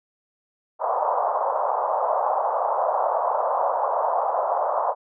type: band-pass noise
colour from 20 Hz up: pink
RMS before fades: -23 dBFS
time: 0.79-4.95 s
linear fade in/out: 50 ms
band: 560 to 1100 Hz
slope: 48 dB/octave
effects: none